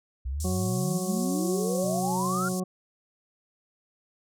sine exponential sweep, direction up, 61.3 to 1439 Hz, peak -28 dBFS, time 0.25-2.49 s, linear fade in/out 10 ms
white band-pass noise, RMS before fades -39 dBFS, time 0.4-2.6 s, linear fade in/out 2 ms, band 5600 to 10000 Hz, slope 24 dB/octave
harmonic tone, 184.3 Hz, F#3, 7 cents flat, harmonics 1 / 2 / 3 / 4 / 6, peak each -28 / -34 / -38 / -40 / -44 dBFS, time 0.44-2.64 s, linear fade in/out 10 ms
sine tone, 129.5 Hz, C3, 17 cents flat, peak -37 dBFS, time 1.83-2.54 s, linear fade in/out 10 ms
effects none

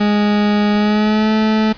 40% pulse tone with pitch glide, 207.7 to 217.3 Hz, G#3 to A3, 0 to -21 cents, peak -11 dBFS, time 0-1.73 s, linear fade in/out 10 ms, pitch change +79 cents, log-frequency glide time 0.74-1.32 s, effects pink hiss -38 dBFS RMS until 1.77 s + resampled to 11025 Hz

